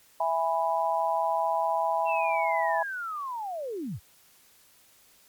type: chord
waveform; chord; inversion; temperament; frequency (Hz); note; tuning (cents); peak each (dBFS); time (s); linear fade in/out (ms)
sine; E major; none; just; 659.3 / 824.1 / 988.9; E5 / G#5 / B5; 0 / -14 / +2; -28; 0.2-2.83; 5
type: linear sweep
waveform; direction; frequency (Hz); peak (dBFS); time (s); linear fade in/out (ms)
sine; down; 2729 to 62.8; -31; 2.05-4; 50
effects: white hiss -59 dBFS RMS until 5.28 s + MP3 96 kbps